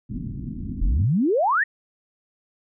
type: low-pass noise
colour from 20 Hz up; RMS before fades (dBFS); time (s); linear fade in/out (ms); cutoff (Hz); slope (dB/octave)
white; -31; 0.09-1.06; 20; 270; 48
type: exponential sweep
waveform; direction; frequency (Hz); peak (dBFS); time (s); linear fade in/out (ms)
sine; up; 34.85 to 1934; -17; 0.81-1.64; 10
effects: none